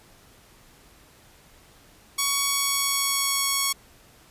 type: tone with pitch glide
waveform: 5% pulse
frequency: 1119 to 1107.4 Hz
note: C#6 to C#6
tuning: +16 to -2 cents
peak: -10 dBFS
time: 2.18-3.73 s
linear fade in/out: 10 ms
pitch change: -18 cents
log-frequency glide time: 2.43-3.5 s
effects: pink hiss -54 dBFS RMS until 4.3 s + resampled to 32000 Hz